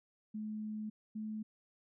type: tone pair in turn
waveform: sine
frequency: 214.4 / 215.9 Hz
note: A3 / A3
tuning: -45 / -33 cents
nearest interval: unison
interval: 12 cents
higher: second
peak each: -38 / -38 dBFS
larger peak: neither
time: 0.34-0.9 / 1.15-1.43 s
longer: first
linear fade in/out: 10 ms
effects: none